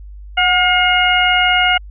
harmonic tone with a mistuned harmonic, 715 Hz, F5, 41 cents sharp, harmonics 1 / 2 / 3 / 4, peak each -16 / -16 / -16 / -16 dBFS, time 0.37-1.78 s, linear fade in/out 10 ms, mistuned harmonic 1, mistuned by +43 cents, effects added 50 Hz sine -31 dBFS peak until 1.9 s

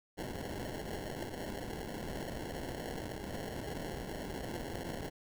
white noise with sample-and-hold, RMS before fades -41 dBFS, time 0.17-5.1 s, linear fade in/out 20 ms, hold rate 1225 Hz, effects none

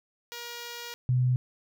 5% pulse / sine tone pair in turn, 475.6 / 125.97 Hz, A#4 / B2, +35 / +35 cents, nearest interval octave + major seventh, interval 2300 cents, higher first, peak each -26 / -21 dBFS, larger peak second, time 0.32-0.94 / 1.09-1.36 s, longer first, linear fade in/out 0 ms, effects none

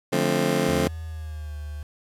20% pulse chord, D minor seventh, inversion none, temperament just, 146.83 / 176.2 / 220.2 / 264.3 Hz, D3 / F3 / A3 / C4, 0 / +16 / +2 / +18 cents, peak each -22 dBFS, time 0.12-0.88 s, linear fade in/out 10 ms
sine tone with pitch glide, 80.9 to 74.62 Hz, E2 to D2, -32 to +28 cents, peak -31 dBFS, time 0.68-1.83 s, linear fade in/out 5 ms, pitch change -140 cents, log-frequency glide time 1.05-1.56 s
effects resampled to 32000 Hz + 8-bit

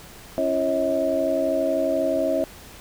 sine tone cluster, 274.3 / 338.4 / 547 / 639 Hz, C#4 / E4 / C#5 / D#5, -18 / +45 / -23 / +46 cents, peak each -27 / -29 / -26 / -22 dBFS, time 0.38-2.44 s, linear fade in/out 0 ms, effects pink hiss -44 dBFS RMS until 2.8 s

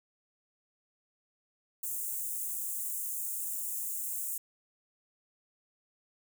white high-pass noise, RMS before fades -36 dBFS, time 1.83-4.38 s, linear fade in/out 5 ms, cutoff 7100 Hz, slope 48 dB/octave, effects none

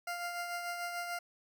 20% pulse tone with tremolo, 698.5 Hz, F5, in tune, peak -30 dBFS, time 0.07-1.19 s, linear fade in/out 5 ms, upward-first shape triangle, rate 6.8 Hz, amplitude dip 45%, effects none

